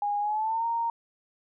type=tone with pitch glide; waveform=sine; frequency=821 to 926.9 Hz; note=G#5 to A#5; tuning=-20 to -10 cents; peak=-25 dBFS; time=0.02-0.9 s; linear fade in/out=2 ms; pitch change=+210 cents; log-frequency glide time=0.2-0.66 s; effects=none